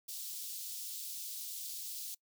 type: high-pass noise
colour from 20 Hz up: white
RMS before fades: -43 dBFS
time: 0.08-2.15 s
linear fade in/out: 10 ms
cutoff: 3600 Hz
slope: 24 dB/octave
effects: noise-tail reverb RT60 0.1 s tail -23 dB re dry